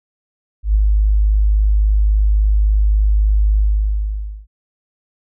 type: tone with ADSR envelope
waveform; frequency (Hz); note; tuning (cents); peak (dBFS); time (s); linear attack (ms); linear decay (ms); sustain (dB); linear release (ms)
sine; 51.8; G#1; -4; -8; 0.63-4.47; 120; 14; -2; 890
effects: none